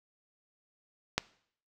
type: click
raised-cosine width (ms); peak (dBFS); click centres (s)
0.2; -9; 1.18
effects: noise-tail reverb RT60 0.6 s tail -20 dB re dry